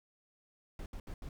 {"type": "noise bursts at uneven times", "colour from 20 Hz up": "brown", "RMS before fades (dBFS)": -43, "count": 4, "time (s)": [[0.79, 0.86], [0.93, 1], [1.07, 1.14], [1.22, 1.29]], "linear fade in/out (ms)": 2, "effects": []}